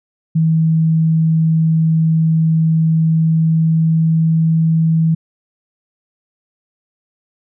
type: tone with pitch glide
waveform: sine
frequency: 160.9 to 161.93 Hz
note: E3 to E3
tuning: -42 to -31 cents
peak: -10 dBFS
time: 0.35-5.15 s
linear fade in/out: 10 ms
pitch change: +11 cents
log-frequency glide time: 2.85-4.57 s
effects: none